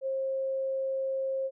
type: tone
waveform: sine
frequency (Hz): 534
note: C5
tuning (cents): +35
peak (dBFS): -28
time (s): 0.01-1.51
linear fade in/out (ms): 50
effects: none